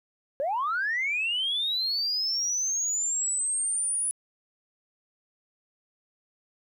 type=linear sweep; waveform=sine; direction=up; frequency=526 to 9900 Hz; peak=-24 dBFS; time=0.4-4.11 s; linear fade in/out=0 ms; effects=tanh soft clip ceiling -21 dBFS + 11-bit